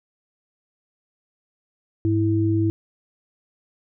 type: tone pair together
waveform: sine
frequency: 103.1 / 327.3 Hz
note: G#2 / E4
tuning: -12 / -12 cents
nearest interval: octave + minor sixth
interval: 2000 cents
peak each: -20 dBFS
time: 2.05-2.7 s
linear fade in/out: 0 ms
effects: none